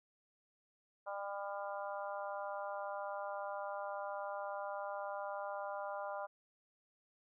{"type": "harmonic tone", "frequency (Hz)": 200.2, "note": "G3", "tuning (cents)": 37, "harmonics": [3, 4, 5, 6, 7], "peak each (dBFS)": [-43, -45, -47, -49, -50], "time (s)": [1.06, 6.27], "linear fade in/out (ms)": 20, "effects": []}